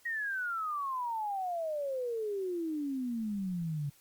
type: exponential sweep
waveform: sine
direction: down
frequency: 1901 to 140 Hz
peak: -32 dBFS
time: 0.05-3.9 s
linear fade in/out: 10 ms
effects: white hiss -63 dBFS RMS until 4 s + Opus 48 kbps